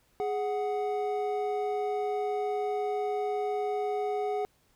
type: tone pair together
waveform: triangle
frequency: 416.2 / 740 Hz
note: G#4 / F#5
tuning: +4 / 0 cents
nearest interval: minor seventh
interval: 996 cents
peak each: -28 / -30 dBFS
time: 0.2-4.45 s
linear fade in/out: 0 ms
effects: pink hiss -68 dBFS RMS until 4.75 s